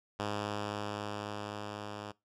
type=tone with level ramp; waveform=5% pulse; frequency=103.83 Hz; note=G#2; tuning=in tune; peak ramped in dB=-22 to -30 dBFS; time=0.19-2.12 s; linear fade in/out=10 ms; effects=noise-tail reverb RT60 0.2 s tail -21 dB re dry + low-pass 6000 Hz 12 dB/octave